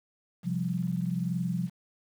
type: chord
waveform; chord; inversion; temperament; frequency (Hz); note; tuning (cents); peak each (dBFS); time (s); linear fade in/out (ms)
sine; C suspended fourth; none; equal; 130.81 / 174.61 / 196; C3 / F3 / G3; 0 / 0 / 0; -34 / -29 / -35; 0.43-1.7; 50
effects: 9-bit